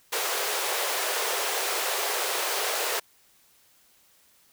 pink high-pass noise, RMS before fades -28 dBFS, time 0.12-3 s, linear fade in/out 10 ms, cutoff 400 Hz, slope 48 dB/octave, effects white hiss -61 dBFS RMS until 4.52 s

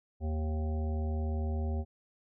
harmonic tone, 77.78 Hz, D#2, in tune, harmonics 1 / 3 / 5 / 7 / 9 / 10, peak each -30 / -40 / -44 / -47 / -49 / -50 dBFS, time 0.2-1.85 s, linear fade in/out 50 ms, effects none

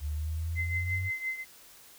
sine exponential sweep, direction up, 72.9 to 95.7 Hz, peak -30 dBFS, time 0-1.11 s, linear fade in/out 50 ms
sine tone with tremolo, 2063 Hz, C7, 25 cents flat, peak -28 dBFS, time 0.55-1.45 s, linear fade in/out 50 ms, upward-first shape triangle, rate 5.8 Hz, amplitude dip 80%
effects white hiss -54 dBFS RMS until 1.98 s

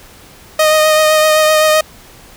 sawtooth tone with vibrato, 620 Hz, D#5, 6 cents flat, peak -4 dBFS, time 0.59-1.81 s, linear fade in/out 5 ms, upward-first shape triangle, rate 7.8 Hz, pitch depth 20 cents each way, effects pink hiss -40 dBFS RMS until 2.36 s

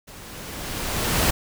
pink noise with level ramp, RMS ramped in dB -43 to -19 dBFS, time 0.07-1.31 s, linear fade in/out 10 ms, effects none

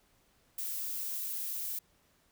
violet noise, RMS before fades -37 dBFS, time 0.58-1.79 s, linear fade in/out 5 ms, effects pink hiss -69 dBFS RMS until 2.31 s

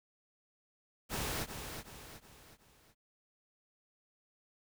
pink noise with echo, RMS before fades -37 dBFS, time 1.09-1.47 s, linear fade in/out 50 ms, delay 370 ms, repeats 4, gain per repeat -7 dB, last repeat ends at 2.95 s, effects none

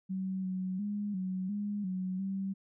sine tone with pitch steps, 189.1 / 186.1 / 205.8 / 186.4 / 205.5 / 185.6 / 193.7 Hz, F#3 / F#3 / G#3 / F#3 / G#3 / F#3 / G3, +38 / +10 / -16 / +13 / -18 / +6 / -20 cents, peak -32 dBFS, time 0.09-2.54 s, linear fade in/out 20 ms, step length 350 ms, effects none

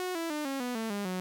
sawtooth tone with pitch steps, 365.6 / 331.4 / 300.4 / 272.3 / 246.8 / 223.8 / 202.8 / 183.86 Hz, F#4 / E4 / D4 / C#4 / B3 / A3 / G#3 / F#3, -21 / +9 / +39 / -31 / -1 / +30 / -41 / -11 cents, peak -28 dBFS, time 0-1.2 s, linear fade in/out 0 ms, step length 150 ms, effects none

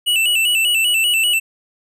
square tone with vibrato, 2794 Hz, F7, in tune, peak -14 dBFS, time 0.06-1.4 s, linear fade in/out 20 ms, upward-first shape square, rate 5.1 Hz, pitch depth 80 cents each way, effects none

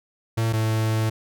45% pulse tone pair in turn, 112.9 / 110.45 Hz, A2 / A2, +45 / +7 cents, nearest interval unison, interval 38 cents, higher first, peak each -20 dBFS, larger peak neither, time 0.37-0.53 / 0.53-1.1 s, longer second, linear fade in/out 10 ms, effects none

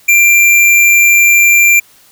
square tone, 2372 Hz, D7, 17 cents sharp, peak -5 dBFS, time 0.08-1.8 s, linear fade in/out 10 ms, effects white hiss -45 dBFS RMS until 2.11 s

